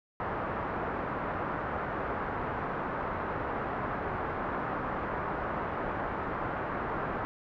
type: low-pass noise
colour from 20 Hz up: white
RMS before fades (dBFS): -34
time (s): 0.2-7.25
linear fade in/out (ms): 0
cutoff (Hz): 1400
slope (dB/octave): 24
effects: none